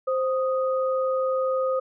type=tone pair together; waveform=sine; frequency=523.2 / 1244.5 Hz; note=C5 / D#6; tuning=0 / 0 cents; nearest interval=octave + minor third; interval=1500 cents; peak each=-22 / -29 dBFS; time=0.07-1.8 s; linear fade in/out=10 ms; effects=none